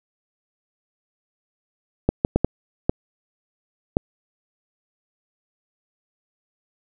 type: clicks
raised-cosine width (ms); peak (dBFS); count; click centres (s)
2; -3; 6; 2.09 / 2.249 / 2.36 / 2.446 / 2.895 / 3.969
effects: none